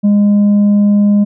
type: tone with tanh clipping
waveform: sine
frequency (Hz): 204.9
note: G#3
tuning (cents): -23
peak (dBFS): -7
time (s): 0.03-1.25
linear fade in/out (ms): 20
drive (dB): 3
effects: none